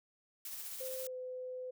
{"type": "noise with tremolo", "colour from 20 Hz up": "blue", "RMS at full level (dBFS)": -43, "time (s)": [0.45, 1.07], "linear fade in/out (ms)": 2, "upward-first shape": "triangle", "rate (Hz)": 15, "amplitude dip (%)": 35}
{"type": "tone with pitch glide", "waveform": "sine", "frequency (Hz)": [518, 507.6], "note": ["C5", "B4"], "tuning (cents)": [-17, 47], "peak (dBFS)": -40, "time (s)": [0.8, 1.71], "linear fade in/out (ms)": 10, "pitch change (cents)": -36, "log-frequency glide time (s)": [1.02, 1.15]}
{"effects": []}